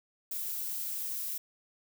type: noise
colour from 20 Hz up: violet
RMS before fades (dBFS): -36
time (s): 0.31-1.38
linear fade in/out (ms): 5
effects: none